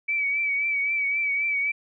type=tone with vibrato; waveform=sine; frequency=2288 Hz; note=D7; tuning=46 cents flat; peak=-22 dBFS; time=0.08-1.72 s; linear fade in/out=10 ms; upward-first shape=triangle; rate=3.8 Hz; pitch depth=52 cents each way; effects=none